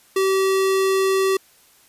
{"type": "tone", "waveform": "square", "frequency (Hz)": 384.3, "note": "G4", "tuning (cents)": -34, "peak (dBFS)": -17, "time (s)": [0.16, 1.37], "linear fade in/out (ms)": 5, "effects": ["white hiss -54 dBFS RMS until 1.88 s", "resampled to 32000 Hz"]}